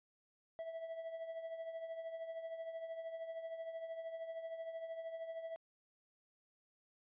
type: tone with tremolo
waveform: triangle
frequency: 656 Hz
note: E5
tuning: 9 cents flat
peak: -38 dBFS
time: 0.59-5.56 s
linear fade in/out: 0 ms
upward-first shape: triangle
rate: 13 Hz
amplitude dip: 65%
effects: resampled to 8000 Hz